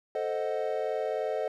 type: chord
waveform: triangle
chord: A diminished seventh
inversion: none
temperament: equal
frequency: 440 / 523.3 / 622.3 / 740 Hz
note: A4 / C5 / Eb5 / Gb5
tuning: 0 / 0 / 0 / 0 cents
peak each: -31 / -32 / -31 / -35 dBFS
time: 0.15-1.48 s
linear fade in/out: 2 ms
effects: none